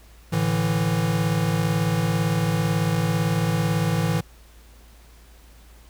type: chord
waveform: square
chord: A suspended fourth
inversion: none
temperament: equal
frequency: 110 / 146.83 / 164.81 Hz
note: A2 / D3 / E3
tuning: 0 / 0 / 0 cents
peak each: -26 / -28 / -23 dBFS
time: 0.32-4.21 s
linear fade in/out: 10 ms
effects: added 56 Hz sine -47 dBFS peak until 5.89 s + pink hiss -54 dBFS RMS until 5.89 s